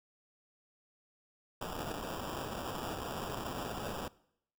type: noise with sample-and-hold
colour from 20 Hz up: white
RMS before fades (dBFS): -40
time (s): 1.61-4.08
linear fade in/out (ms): 5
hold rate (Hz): 2100
effects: noise-tail reverb RT60 0.7 s tail -21 dB re dry